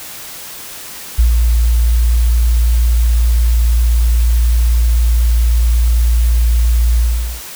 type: tone with ADSR envelope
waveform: sine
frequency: 58.1 Hz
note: A#1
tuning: 5 cents flat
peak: -5 dBFS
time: 1.18-7.42 s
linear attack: 13 ms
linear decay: 110 ms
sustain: -3 dB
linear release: 420 ms
effects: white hiss -30 dBFS RMS until 7.55 s